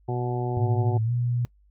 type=harmonic tone; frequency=122.8 Hz; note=B2; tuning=9 cents flat; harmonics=1 / 2 / 3 / 4 / 5 / 6 / 7; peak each=-27 / -37 / -30 / -41 / -41 / -34 / -38 dBFS; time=0.08-0.98 s; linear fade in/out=10 ms
type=tone with pitch glide; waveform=sine; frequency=110.4 to 121.09 Hz; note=A2 to B2; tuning=+6 to -34 cents; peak=-22 dBFS; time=0.57-1.45 s; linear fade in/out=0 ms; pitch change=+160 cents; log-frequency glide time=1.03-1.12 s
effects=noise-tail reverb RT60 0.1 s tail -23 dB re dry + added 50 Hz sine -56 dBFS peak until 1.7 s